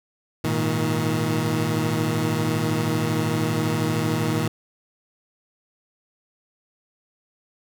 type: chord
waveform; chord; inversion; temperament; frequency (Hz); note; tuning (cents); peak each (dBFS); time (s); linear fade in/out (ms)
20% pulse; Ab suspended second; none; equal with one note detuned; 103.83 / 116.54 / 157.92; Ab2 / Bb2 / Eb3; 0 / 0 / +26; -25 / -20 / -19; 0.44-4.48; 5
effects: none